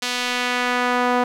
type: tone with band-pass filter sweep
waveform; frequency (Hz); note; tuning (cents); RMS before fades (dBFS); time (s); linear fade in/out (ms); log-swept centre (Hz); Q
sawtooth; 246.9; B3; 0; -21; 0.02-1.24; 5; 4200 to 860; 0.94
effects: 8-bit